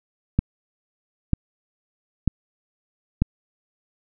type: click train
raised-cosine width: 5 ms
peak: -5 dBFS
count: 4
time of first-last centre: 0.39-3.22 s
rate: 1.06 Hz
effects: none